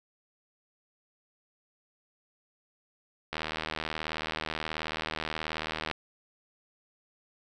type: click train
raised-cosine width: 0.3 ms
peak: -16 dBFS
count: 204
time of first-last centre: 3.33-5.913 s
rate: 78.6 Hz
effects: none